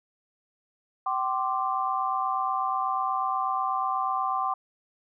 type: chord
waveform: sine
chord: G suspended fourth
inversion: none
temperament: equal with one note detuned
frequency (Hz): 768.3 / 1046.5 / 1174.7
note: G5 / C6 / D6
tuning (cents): -35 / 0 / 0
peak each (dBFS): -29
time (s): 1.06-4.54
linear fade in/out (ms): 5
effects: none